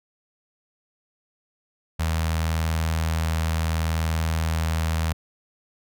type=tone with notch filter; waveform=sawtooth; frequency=80.7 Hz; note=E2; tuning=36 cents flat; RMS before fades=-24 dBFS; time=1.99-5.13 s; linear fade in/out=10 ms; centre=340 Hz; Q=0.71; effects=none